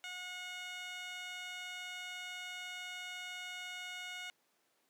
15% pulse tone with band-pass filter, 726 Hz, F#5, 33 cents flat, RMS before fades -45 dBFS, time 0.04-4.3 s, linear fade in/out 0 ms, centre 3300 Hz, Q 0.86, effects pink hiss -75 dBFS RMS until 4.89 s + high-pass 300 Hz 12 dB/octave

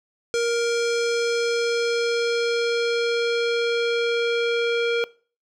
square tone with low-pass filter sweep, 469 Hz, A#4, 11 cents sharp, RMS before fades -22 dBFS, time 0.34-5.04 s, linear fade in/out 0 ms, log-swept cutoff 6500 to 3200 Hz, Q 1.9, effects noise-tail reverb RT60 0.4 s tail -22 dB re dry

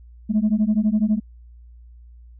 sine beating tone pair, 207.7 / 219.7 Hz, G#3 / A3, 0 / -2 cents, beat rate 12 Hz, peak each -18 dBFS, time 0.29-1.2 s, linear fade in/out 20 ms, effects tanh soft clip ceiling -12 dBFS + added 59 Hz sine -42 dBFS peak until 2.39 s

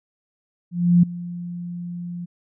sine tone with ADSR envelope, 174.61 Hz, F3, in tune, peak -9 dBFS, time 0.71-2.26 s, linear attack 320 ms, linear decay 6 ms, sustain -19 dB, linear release 18 ms, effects none

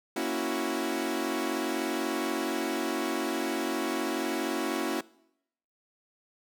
sawtooth chord, F# dominant seventh, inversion first, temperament equal, 233.1 / 277.2 / 329.6 / 370 Hz, A#3 / C#4 / E4 / F#4, 0 / 0 / 0 / 0 cents, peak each -33 / -30 / -29 / -30 dBFS, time 0.16-5.01 s, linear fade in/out 5 ms, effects noise-tail reverb RT60 0.8 s tail -22 dB re dry

